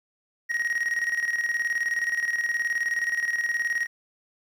triangle tone with tremolo, 1885 Hz, A#6, 19 cents sharp, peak -20 dBFS, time 0.49-3.87 s, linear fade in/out 20 ms, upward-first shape square, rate 19 Hz, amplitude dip 60%, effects 10-bit

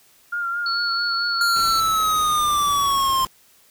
sine tone with vibrato, 1396.9 Hz, F6, in tune, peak -22 dBFS, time 0.32-1.45 s, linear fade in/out 10 ms, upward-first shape sine, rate 4.5 Hz, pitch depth 31 cents each way
sine tone, 4413 Hz, C#8, 9 cents flat, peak -23 dBFS, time 0.66-1.8 s, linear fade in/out 2 ms
square linear sweep, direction down, 1400 to 1046.5 Hz, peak -18 dBFS, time 1.41-3.25 s, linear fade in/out 2 ms
pink noise, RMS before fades -37 dBFS, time 1.56-3.27 s, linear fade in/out 0 ms
effects white hiss -55 dBFS RMS until 3.7 s

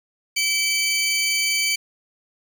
20% pulse tone pair together, 2300 / 3075 Hz, D7 / G7, -37 / -34 cents, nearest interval perfect fourth, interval 503 cents, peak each -15 / -22 dBFS, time 0.36-1.76 s, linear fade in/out 10 ms, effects none

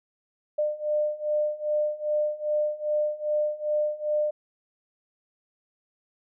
sine beating tone pair, 600 / 602.5 Hz, D5 / D5, +37 / +44 cents, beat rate 2.5 Hz, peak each -28 / -26 dBFS, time 0.58-4.31 s, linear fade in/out 10 ms, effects none

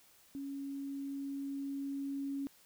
sine tone with level ramp, 277.2 Hz, C#4, in tune, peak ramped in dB -39 to -35 dBFS, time 0.35-2.47 s, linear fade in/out 0 ms, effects white hiss -64 dBFS RMS until 2.65 s

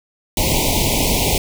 pink band-stop noise, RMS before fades -17 dBFS, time 0.37-1.38 s, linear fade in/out 2 ms, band 980 to 2100 Hz, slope 96 dB/octave, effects none

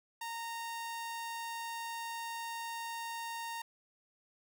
sawtooth tone, 924 Hz, A#5, 16 cents flat, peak -35 dBFS, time 0.21-3.62 s, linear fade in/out 5 ms, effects none

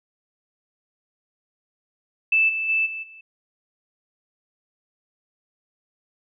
sine tone with level steps, 2637 Hz, E7, in tune, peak -15 / -23 / -18 / -29 / -42 dBFS, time 2.32-3.21 s, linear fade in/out 5 ms, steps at 2.48 / 2.68 / 2.85 / 3.02 s, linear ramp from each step 20 ms, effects none

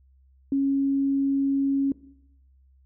sine tone, 275.1 Hz, C#4, 13 cents flat, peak -20 dBFS, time 0.52-1.92 s, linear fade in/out 2 ms, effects noise-tail reverb RT60 0.8 s tail -19 dB re dry + added 66 Hz sine -55 dBFS peak until 2.85 s

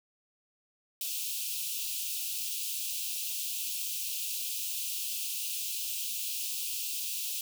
white high-pass noise, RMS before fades -35 dBFS, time 1.01-7.41 s, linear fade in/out 2 ms, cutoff 2500 Hz, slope 96 dB/octave, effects none

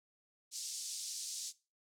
pink band-pass noise, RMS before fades -43 dBFS, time 0.51-1.53 s, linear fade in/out 50 ms, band 4700 to 8900 Hz, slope 24 dB/octave, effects noise-tail reverb RT60 0.3 s tail -19 dB re dry

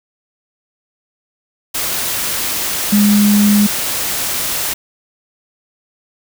sine tone in noise, 206.3 Hz, G#3, 11 cents flat, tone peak -8 dBFS, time 2.92-3.67 s, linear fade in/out 10 ms, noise white, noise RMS -19 dBFS, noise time 1.74-4.74 s, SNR +8 dB, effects none

